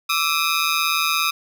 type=ring-modulated tone; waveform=15% pulse; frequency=1244.5 Hz; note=D#6; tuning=in tune; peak=-9 dBFS; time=0.09-1.31 s; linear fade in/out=10 ms; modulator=78.6 Hz; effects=none